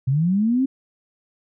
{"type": "linear sweep", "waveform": "sine", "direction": "up", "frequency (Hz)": [124.7, 273.4], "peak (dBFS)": -16, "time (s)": [0.07, 0.66], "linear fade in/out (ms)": 10, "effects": []}